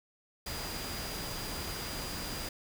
sine tone in noise, 4858 Hz, D#8, 42 cents flat, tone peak -44 dBFS, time 0.46-2.49 s, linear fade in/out 5 ms, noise pink, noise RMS -39 dBFS, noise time 0.46-2.49 s, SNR -8 dB, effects none

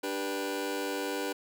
sawtooth chord, G major, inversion second, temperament just, 294 / 392 / 490 Hz, D4 / G4 / B4, +2 / 0 / -14 cents, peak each -32 dBFS, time 0.03-1.33 s, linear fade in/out 10 ms, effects none

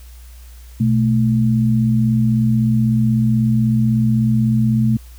sine tone pair together, 123 / 219.2 Hz, B2 / A3, -7 / -6 cents, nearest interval minor seventh, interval 1001 cents, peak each -15 dBFS, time 0.8-4.97 s, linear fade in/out 5 ms, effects added 60 Hz sine -36 dBFS peak until 5.18 s + white hiss -49 dBFS RMS until 5.18 s

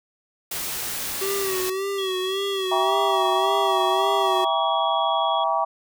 white noise, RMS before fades -29 dBFS, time 0.51-1.7 s, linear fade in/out 5 ms
square tone with vibrato, 383.2 Hz, G4, 39 cents flat, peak -25 dBFS, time 1.21-4.45 s, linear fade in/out 10 ms, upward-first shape sine, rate 1.8 Hz, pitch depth 63 cents each way
sine tone, 3331 Hz, G#7, 4 cents sharp, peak -29 dBFS, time 1.98-5.44 s, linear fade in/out 5 ms
sine chord, E diminished seventh, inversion none, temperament just, 659.3 / 791.1 / 949.3 / 1139.2 Hz, E5 / G5 / Bb5 / Db6, 0 / +16 / +31 / +47 cents, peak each -25 dBFS, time 2.71-5.65 s, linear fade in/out 10 ms
effects none

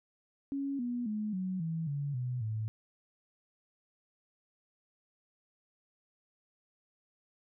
sine tone with pitch steps, 277.2 / 242.7 / 212.5 / 186.08 / 162.93 / 142.66 / 124.91 / 109.37 Hz, C#4 / B3 / G#3 / F#3 / E3 / D3 / B2 / A2, 0 / -30 / +40 / +10 / -20 / -50 / +20 / -10 cents, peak -32 dBFS, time 0.52-2.68 s, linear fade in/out 0 ms, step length 270 ms, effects none

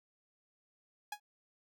sawtooth tone with exponential decay, 832 Hz, G#5, 3 cents sharp, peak -32 dBFS, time 1.12-1.2 s, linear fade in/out 5 ms, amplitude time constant 16 ms, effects none

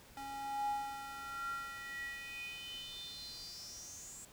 square tone with high-pass filter sweep, 275 Hz, C#4, 14 cents flat, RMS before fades -44 dBFS, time 0.17-4.25 s, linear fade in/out 2 ms, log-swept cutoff 600 to 7700 Hz, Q 8.2, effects pink hiss -59 dBFS RMS until 4.32 s

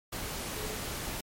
sine tone in noise, 427.1 Hz, G#4, 48 cents sharp, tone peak -41 dBFS, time 0.56-0.76 s, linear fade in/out 10 ms, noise pink, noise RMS -37 dBFS, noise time 0.12-1.21 s, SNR -7 dB, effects MP3 64 kbps

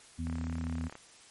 harmonic tone, 82.5 Hz, E2, 2 cents sharp, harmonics 1 / 2 / 3, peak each -35 / -41 / -37 dBFS, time 0.18-0.89 s, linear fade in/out 20 ms
click train, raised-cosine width 0.5 ms, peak -30 dBFS, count 25, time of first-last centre 0.27-0.954 s, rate 35.1 Hz
effects white hiss -56 dBFS RMS until 1.3 s + MP3 48 kbps

